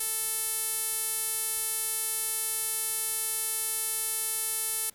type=tone with band-pass filter; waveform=sawtooth; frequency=440 Hz; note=A4; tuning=in tune; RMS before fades=-31 dBFS; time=0-4.9 s; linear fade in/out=5 ms; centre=11000 Hz; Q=3.4; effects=pink hiss -60 dBFS RMS until 4.94 s